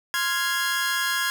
sawtooth chord, F minor, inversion second, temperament equal, 1046.5 / 1396.9 / 1661.2 Hz, C6 / F6 / Ab6, 0 / 0 / 0 cents, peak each -26 / -26 / -21 dBFS, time 0.14-1.3 s, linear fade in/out 0 ms, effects none

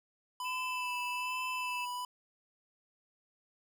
square tone with vibrato, 998 Hz, B5, 18 cents sharp, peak -37 dBFS, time 0.4-2.05 s, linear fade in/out 2 ms, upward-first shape sine, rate 1.2 Hz, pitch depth 25 cents each way
sine tone, 2637 Hz, E7, in tune, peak -37 dBFS, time 0.44-1.86 s, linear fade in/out 20 ms
effects none

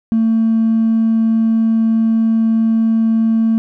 sine tone with hard clipping, 224.6 Hz, A3, 36 cents sharp, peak -11 dBFS, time 0.12-3.58 s, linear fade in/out 0 ms, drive 1 dB, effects none

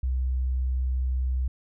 sine tone, 63.9 Hz, C2, 40 cents flat, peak -23 dBFS, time 0.03-1.48 s, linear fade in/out 5 ms, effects none

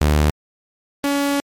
sawtooth tone pair in turn, 75.1 / 282.6 Hz, D2 / C#4, +39 / +34 cents, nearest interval octave + major seventh, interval 2295 cents, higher second, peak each -9 / -13 dBFS, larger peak first, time 0.01-0.3 / 1.04-1.4 s, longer second, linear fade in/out 0 ms, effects MP3 64 kbps

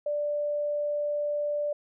sine tone, 588 Hz, D5, 2 cents sharp, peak -26 dBFS, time 0.06-1.73 s, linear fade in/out 5 ms, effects none

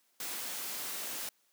white noise, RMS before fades -39 dBFS, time 0.2-1.29 s, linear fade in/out 2 ms, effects white hiss -72 dBFS RMS until 1.52 s + high-pass 200 Hz 12 dB/octave

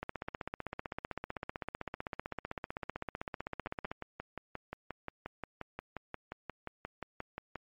two click trains, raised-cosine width 0.5 ms, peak -24 / -22 dBFS, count 23 / 62, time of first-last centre 3.67-7.557 / 0.03-3.915 s, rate 5.66 / 15.7 Hz, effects MP3 48 kbps

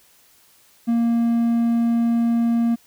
triangle tone, 233.1 Hz, A#3, in tune, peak -14 dBFS, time 0.87-2.76 s, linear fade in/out 20 ms, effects white hiss -55 dBFS RMS until 2.86 s

